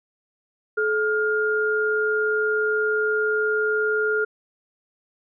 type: tone pair together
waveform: sine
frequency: 429.9 / 1413 Hz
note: A4 / F6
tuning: -40 / +20 cents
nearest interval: octave + major sixth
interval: 2060 cents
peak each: -22 dBFS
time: 0.77-4.25 s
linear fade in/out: 10 ms
effects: none